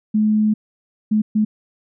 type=tone bursts at uneven times; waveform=sine; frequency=214 Hz; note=A3; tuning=48 cents flat; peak=-13 dBFS; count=3; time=0.14-0.54 / 1.11-1.22 / 1.35-1.45 s; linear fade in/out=10 ms; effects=none